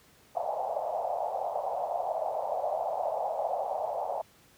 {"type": "band-pass noise", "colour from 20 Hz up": "white", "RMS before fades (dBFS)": -32, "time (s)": [0.35, 4.22], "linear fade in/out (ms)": 10, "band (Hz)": [580, 800], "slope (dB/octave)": 48, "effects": ["pink hiss -60 dBFS RMS until 4.57 s", "high-pass 60 Hz 12 dB/octave"]}